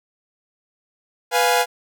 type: chord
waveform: sawtooth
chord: F diminished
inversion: second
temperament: equal with one note detuned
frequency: 493.9 / 701.3 / 830.6 Hz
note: Cb5 / F5 / Ab5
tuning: 0 / +7 / 0 cents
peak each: -16 dBFS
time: 1.31-1.66 s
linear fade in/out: 50 ms
effects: none